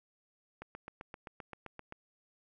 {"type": "click train", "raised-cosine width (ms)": 0.5, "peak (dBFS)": -29, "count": 11, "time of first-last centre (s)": [0.62, 1.924], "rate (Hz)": 7.67, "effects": []}